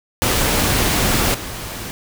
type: noise with level steps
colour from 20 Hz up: pink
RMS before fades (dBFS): -17 / -29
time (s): 0.22-1.91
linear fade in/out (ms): 0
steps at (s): 1.34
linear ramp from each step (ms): 5
effects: none